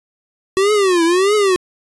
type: tone with vibrato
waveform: square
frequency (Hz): 374.5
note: F#4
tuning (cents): +21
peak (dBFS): -12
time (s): 0.57-1.56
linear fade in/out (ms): 0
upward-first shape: triangle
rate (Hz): 1.6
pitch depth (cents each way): 240
effects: resampled to 24000 Hz